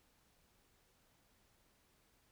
silence, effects pink hiss -73 dBFS RMS until 2.31 s

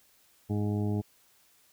harmonic tone, 103.83 Hz, G#2, in tune, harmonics 1 / 2 / 3 / 4 / 6 / 7 / 8, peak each -29 / -32 / -36 / -38 / -47 / -47 / -49 dBFS, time 0.49-1.02 s, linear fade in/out 20 ms, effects white hiss -64 dBFS RMS until 1.72 s

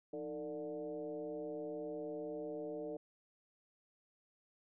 sine tone with frequency modulation, 451 Hz, A4, 43 cents sharp, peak -40 dBFS, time 0.13-2.97 s, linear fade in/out 5 ms, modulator 139 Hz, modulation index 1.2, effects none

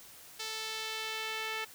sawtooth tone with band-pass filter sweep, 440 Hz, A4, in tune, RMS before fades -38 dBFS, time 0.39-1.65 s, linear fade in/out 10 ms, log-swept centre 4600 to 2400 Hz, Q 1.3, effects white hiss -53 dBFS RMS until 1.74 s

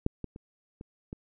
clicks, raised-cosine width 3 ms, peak -13 / -22 / -30 / -29 / -25 dBFS, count 5, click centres 0.064 / 0.243 / 0.361 / 0.811 / 1.129 s, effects none

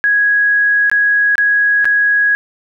sine tone with dropouts, 1661.2 Hz, G#6, in tune, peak -9 dBFS, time 0.04-2.35 s, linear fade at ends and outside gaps 0 ms, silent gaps 0.898-0.915 / 1.355-1.381 / 1.845-1.854 s, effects none

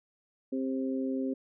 harmonic tone, 132.1 Hz, C3, 17 cents sharp, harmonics 2 / 3 / 4, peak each -30 / -37 / -39 dBFS, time 0.52-1.34 s, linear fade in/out 10 ms, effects none

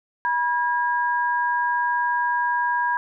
sine tone pair together, 969.8 / 1631 Hz, B5 / G#6, -32 / -32 cents, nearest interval major sixth, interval 900 cents, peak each -21 / -24 dBFS, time 0.25-2.97 s, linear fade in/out 0 ms, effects none

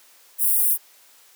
white high-pass noise, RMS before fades -19 dBFS, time 0.38-0.78 s, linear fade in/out 50 ms, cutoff 9400 Hz, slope 48 dB/octave, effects white hiss -53 dBFS RMS until 1.35 s + high-pass 400 Hz 12 dB/octave

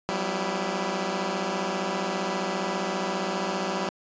10% pulse tone cluster, 179.9 / 194.9 / 248.1 / 329.9 Hz, F#3 / G3 / B3 / E4, -48 / -10 / +8 / +1 cents, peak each -24 / -21 / -29 / -26 dBFS, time 0.09-3.89 s, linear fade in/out 0 ms, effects resampled to 16000 Hz

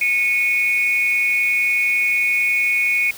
sine tone pair together, 2200 / 2469 Hz, C#7 / D#7, -14 / -14 cents, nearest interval major second, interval 200 cents, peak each -18 dBFS, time 0.01-3.11 s, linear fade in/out 5 ms, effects white hiss -37 dBFS RMS until 3.17 s

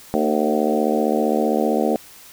harmonic tone with a mistuned harmonic, 75.4 Hz, D2, 46 cents sharp, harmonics 3 / 4 / 5 / 6 / 7 / 8 / 9 / 10, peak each -22 / -24 / -26 / -24 / -24 / -29 / -27 / -26 dBFS, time 0.14-1.96 s, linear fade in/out 0 ms, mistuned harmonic 5, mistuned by +19 cents, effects white hiss -44 dBFS RMS until 2.32 s

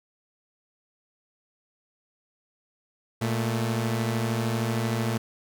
sawtooth tone pair together, 116.54 / 220 Hz, A#2 / A3, 0 / 0 cents, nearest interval major seventh, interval 1100 cents, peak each -22 / -26 dBFS, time 3.21-5.18 s, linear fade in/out 10 ms, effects none

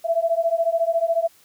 sine beating tone pair, 659.3 / 673.3 Hz, E5 / E5, 0 / +36 cents, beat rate 14 Hz, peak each -21 dBFS, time 0.04-1.28 s, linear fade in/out 20 ms, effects white hiss -55 dBFS RMS until 1.44 s

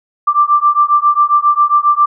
sine beating tone pair, 1174.7 / 1182.1 Hz, D6 / D6, 0 / +11 cents, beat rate 7.4 Hz, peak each -11 dBFS, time 0.27-2.06 s, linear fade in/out 10 ms, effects none

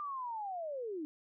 sine linear sweep, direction down, 1200 to 290 Hz, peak -37 dBFS, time 0-1.05 s, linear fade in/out 0 ms, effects none

